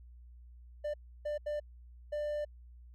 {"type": "tone bursts at uneven times", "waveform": "triangle", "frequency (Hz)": 594, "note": "D5", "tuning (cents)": 20, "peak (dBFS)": -31, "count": 4, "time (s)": [[0.84, 0.94], [1.25, 1.38], [1.46, 1.6], [2.12, 2.45]], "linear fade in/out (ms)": 10, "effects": ["added 60 Hz sine -51 dBFS peak until 2.94 s"]}